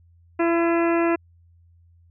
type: harmonic tone with a mistuned harmonic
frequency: 336.9 Hz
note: E4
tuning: 38 cents sharp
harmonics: 1 / 2 / 3 / 4 / 5 / 6 / 7 / 8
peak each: -19 / -25 / -29 / -31 / -33 / -35 / -36 / -37 dBFS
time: 0.39-1.16 s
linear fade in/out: 10 ms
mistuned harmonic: 7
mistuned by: +45 cents
effects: added 85 Hz sine -52 dBFS peak until 2.1 s